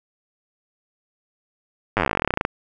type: slowing click train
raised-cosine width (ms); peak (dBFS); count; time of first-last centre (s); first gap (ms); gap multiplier
0.5; -4; 24; 1.97-2.451; 9; 1.07
effects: none